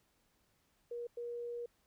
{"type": "tone bursts at uneven times", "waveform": "sine", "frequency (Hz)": 476.4, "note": "A#4", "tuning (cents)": 38, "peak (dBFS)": -39, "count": 2, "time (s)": [[0.91, 1.07], [1.17, 1.66]], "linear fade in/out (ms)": 5, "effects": ["pink hiss -75 dBFS RMS until 1.86 s"]}